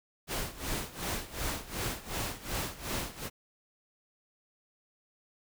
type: noise with tremolo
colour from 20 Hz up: pink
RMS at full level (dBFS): -33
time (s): 0.27-3.3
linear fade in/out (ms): 50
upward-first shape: sine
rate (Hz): 2.7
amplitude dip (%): 85
effects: none